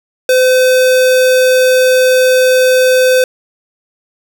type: tone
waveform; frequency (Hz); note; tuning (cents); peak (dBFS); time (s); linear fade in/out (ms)
square; 511; C5; -41; -7; 0.29-3.24; 2
effects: none